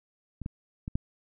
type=clicks; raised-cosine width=5 ms; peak=-25 / -21 / -22 / -15 dBFS; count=4; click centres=0.417 / 0.461 / 0.879 / 0.955 s; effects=none